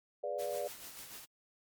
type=chord; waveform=sine; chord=G# diminished seventh; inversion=none; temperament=equal with one note detuned; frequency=415.3 / 493.9 / 587.3 / 707.4 Hz; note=G#4 / B4 / D5 / F5; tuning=0 / 0 / 0 / +22 cents; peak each=-43 / -40 / -37 / -43 dBFS; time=0.23-0.68 s; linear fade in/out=10 ms
type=noise with tremolo; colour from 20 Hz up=white; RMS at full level=-47 dBFS; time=0.38-1.26 s; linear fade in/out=20 ms; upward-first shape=sine; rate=6.8 Hz; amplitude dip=45%
effects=MP3 96 kbps